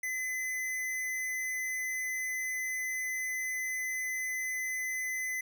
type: tone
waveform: square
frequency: 2026 Hz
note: B6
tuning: 44 cents sharp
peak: -33 dBFS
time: 0.03-5.41 s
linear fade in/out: 5 ms
effects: none